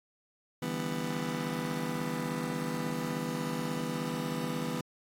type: chord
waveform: 30% pulse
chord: E minor seventh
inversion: third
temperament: just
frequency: 148.33 / 164.81 / 197.78 / 247.2 Hz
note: D3 / E3 / G3 / B3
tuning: +18 / 0 / +16 / +2 cents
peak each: -38 / -35 / -38 / -33 dBFS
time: 0.62-4.81 s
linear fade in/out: 5 ms
effects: AAC 48 kbps